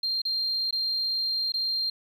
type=tone with dropouts; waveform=sine; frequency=4186 Hz; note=C8; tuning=in tune; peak=-24 dBFS; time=0.03-1.9 s; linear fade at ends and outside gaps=5 ms; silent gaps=0.218-0.251 / 0.709-0.726 / 1.521-1.539 s; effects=tanh soft clip ceiling -20 dBFS + 10-bit